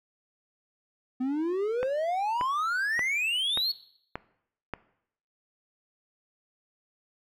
triangle exponential sweep, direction up, 248.9 to 4435 Hz, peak -24 dBFS, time 1.2-3.72 s, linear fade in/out 10 ms
click train, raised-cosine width 0.5 ms, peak -17 dBFS, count 6, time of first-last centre 1.83-4.737 s, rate 1.72 Hz
effects noise-tail reverb RT60 0.7 s tail -18 dB re dry

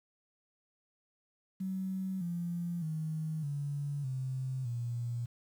sine tone with pitch steps, 189.2 / 172.5 / 157.27 / 143.39 / 130.73 / 119.19 Hz, F#3 / F3 / D#3 / D3 / C3 / A#2, +39 / -21 / +19 / -41 / -1 / +39 cents, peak -33 dBFS, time 1.6-5.26 s, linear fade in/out 10 ms, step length 610 ms, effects 10-bit

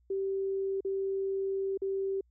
sine tone with dropouts, 388.4 Hz, G4, 16 cents flat, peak -29 dBFS, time 0.1-2.21 s, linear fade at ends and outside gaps 5 ms, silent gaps 0.807-0.848 / 1.775-1.818 s, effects added 60 Hz sine -64 dBFS peak until 2.3 s

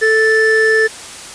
triangle tone pair together, 440.3 / 1760 Hz, A4 / A6, +1 / 0 cents, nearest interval 2 octaves, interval 2399 cents, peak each -10 dBFS, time 0.01-0.88 s, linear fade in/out 20 ms, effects white hiss -31 dBFS RMS until 1.34 s + resampled to 22050 Hz

